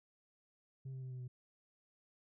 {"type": "tone with pitch steps", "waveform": "sine", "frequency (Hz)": [133, 131.02, 129.06, 127.14, 125.25], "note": ["C3", "C3", "C3", "C3", "B2"], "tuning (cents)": [29, 3, -23, -49, 25], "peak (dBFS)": -40, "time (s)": [0.85, 1.28], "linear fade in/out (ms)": 10, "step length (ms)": 86, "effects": ["tanh soft clip ceiling -42 dBFS"]}